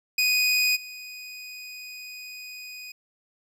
25% pulse tone with level steps, 2489 Hz, D#7, in tune, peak -16 / -34 dBFS, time 0.18-2.92 s, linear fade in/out 5 ms, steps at 0.75 s, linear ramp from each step 20 ms, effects none

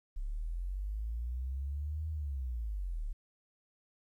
sine linear two-way sweep, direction up then down, 33.17 to 79.6 to 33.17 Hz, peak -34 dBFS, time 0.16-3.13 s, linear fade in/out 10 ms, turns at 2.09 s, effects 12-bit

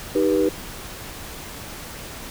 sine chord, Eb augmented, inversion none, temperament equal with one note detuned, 311.1 / 392 / 486.5 Hz, Eb4 / G4 / B4, 0 / 0 / -26 cents, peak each -20 dBFS, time 0.15-0.49 s, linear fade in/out 5 ms, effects tanh soft clip ceiling -9 dBFS + pink hiss -36 dBFS RMS until 2.3 s

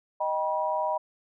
sine chord, Eb augmented, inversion none, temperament equal with one note detuned, 622.3 / 784 / 968 Hz, Eb5 / G5 / B5, 0 / 0 / -35 cents, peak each -29 / -32 / -28 dBFS, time 0.2-0.98 s, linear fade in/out 10 ms, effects none

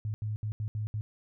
sine tone bursts at uneven times, 106.9 Hz, A2, 49 cents flat, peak -30 dBFS, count 6, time 0.05-0.14 / 0.22-0.36 / 0.43-0.52 / 0.6-0.68 / 0.75-0.87 / 0.94-1.01 s, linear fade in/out 0 ms, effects none

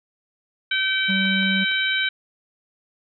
harmonic tone, 769 Hz, G5, 33 cents flat, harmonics 2 / 3 / 4 / 5, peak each -23 / -25 / -26 / -27 dBFS, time 0.71-2.09 s, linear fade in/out 5 ms
triangle tone, 192.1 Hz, G3, 35 cents flat, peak -20 dBFS, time 1.08-1.65 s, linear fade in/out 20 ms
clicks, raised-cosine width 0.3 ms, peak -23 dBFS, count 4, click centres 1.103 / 1.253 / 1.43 / 1.715 s
effects none

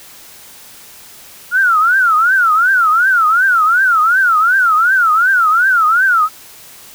sine tone with vibrato, 1396.9 Hz, F6, in tune, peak -8 dBFS, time 1.51-6.29 s, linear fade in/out 50 ms, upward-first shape triangle, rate 2.7 Hz, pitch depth 240 cents each way, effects white hiss -38 dBFS RMS until 6.94 s

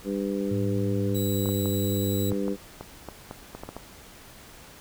harmonic tone, 99.4 Hz, G2, 25 cents sharp, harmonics 2 / 3 / 4 / 5, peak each -29 / -31 / -32 / -33 dBFS, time 0.04-2.57 s, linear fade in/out 50 ms
sine tone with pitch glide, 105.7 to 100.64 Hz, G#2 to G2, +31 to +46 cents, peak -27 dBFS, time 0.51-2.33 s, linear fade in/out 5 ms, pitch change -85 cents, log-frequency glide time 0.89-1.55 s
10% pulse tone, 3914 Hz, B7, 16 cents flat, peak -26 dBFS, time 1.14-2.31 s, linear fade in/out 20 ms
clicks, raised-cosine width 1 ms, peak -22 dBFS, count 12, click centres 1.458 / 1.49 / 1.657 / 2.318 / 2.481 / 2.81 / 3.087 / 3.311 / 3.55 / 3.635 / 3.69 / 3.766 s
effects pink hiss -48 dBFS RMS until 4.8 s

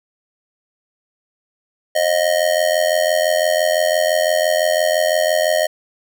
square tone with amplitude modulation, 622.3 Hz, D#5, in tune, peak -11 dBFS, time 1.95-5.67 s, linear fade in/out 10 ms, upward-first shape sine, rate 85.9 Hz, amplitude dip 85%, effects none

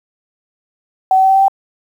sine tone with pitch steps, 757 / 761.8 / 766.7 / 771.6 / 776.5 / 781.4 Hz, F#5 / G5 / G5 / G5 / G5 / G5, +39 / -50 / -39 / -28 / -17 / -6 cents, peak -7 dBFS, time 1.11-1.482 s, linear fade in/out 2 ms, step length 62 ms, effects 7-bit

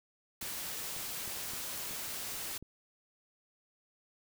white noise, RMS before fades -40 dBFS, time 0.41-2.58 s, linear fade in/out 5 ms
clicks, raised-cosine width 3 ms, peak -37 dBFS, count 6, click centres 0.427 / 0.965 / 1.277 / 1.535 / 1.91 / 2.626 s
effects none

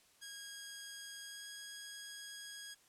10% pulse tone with pitch glide, 1639 to 1651.4 Hz, G#6 to G#6, -23 to -10 cents, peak -38 dBFS, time 0.21-2.75 s, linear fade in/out 20 ms, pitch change +13 cents, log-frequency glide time 1.26-1.45 s, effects white hiss -68 dBFS RMS until 2.88 s + low-pass 11000 Hz 12 dB/octave

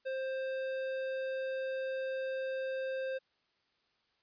sine tone with tanh clipping, 527 Hz, C5, 12 cents sharp, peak -36 dBFS, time 0.05-3.19 s, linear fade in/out 20 ms, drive 14 dB, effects white hiss -75 dBFS RMS until 4.22 s + resampled to 11025 Hz

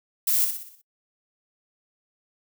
violet noise with echo, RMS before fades -22 dBFS, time 0.27-0.45 s, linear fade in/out 5 ms, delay 61 ms, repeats 6, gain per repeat -6 dB, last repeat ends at 0.816 s, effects noise-tail reverb RT60 0.1 s tail -24 dB re dry

